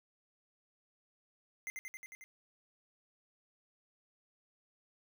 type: tone with echo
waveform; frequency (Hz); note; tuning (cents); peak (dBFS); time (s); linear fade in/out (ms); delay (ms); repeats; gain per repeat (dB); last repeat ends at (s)
square; 2076; C7; -14; -39; 1.67-1.7; 0; 90; 6; -2; 2.24
effects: none